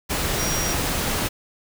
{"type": "tone in noise", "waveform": "sine", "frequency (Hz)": 5700, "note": "F8", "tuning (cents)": 34, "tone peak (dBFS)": -27, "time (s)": [0.38, 0.74], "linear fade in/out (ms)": 20, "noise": "pink", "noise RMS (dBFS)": -24, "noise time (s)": [0.09, 1.29], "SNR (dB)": -6, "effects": []}